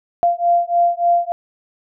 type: beating tone pair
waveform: sine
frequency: 691 / 694.4 Hz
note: F5 / F5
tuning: -19 / -10 cents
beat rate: 3.4 Hz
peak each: -16 dBFS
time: 0.23-1.32 s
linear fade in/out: 0 ms
effects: none